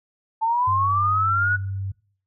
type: linear sweep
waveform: sine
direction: up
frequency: 880 to 1481 Hz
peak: -18 dBFS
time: 0.41-1.57 s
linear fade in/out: 20 ms
type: tone with pitch glide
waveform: sine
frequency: 98 to 97.15 Hz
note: G2 to G2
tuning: 0 to -15 cents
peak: -25 dBFS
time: 0.67-1.92 s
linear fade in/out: 10 ms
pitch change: -15 cents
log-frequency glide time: 0.93-1.38 s
effects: noise-tail reverb RT60 0.5 s tail -23 dB re dry